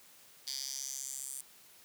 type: tone with high-pass filter sweep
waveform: 10% pulse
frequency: 134.8 Hz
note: C#3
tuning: 48 cents flat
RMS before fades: -41 dBFS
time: 0.47-1.41 s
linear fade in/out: 2 ms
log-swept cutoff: 4600 to 8900 Hz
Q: 3.9
effects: white hiss -59 dBFS RMS until 1.84 s + high-pass 80 Hz 12 dB/octave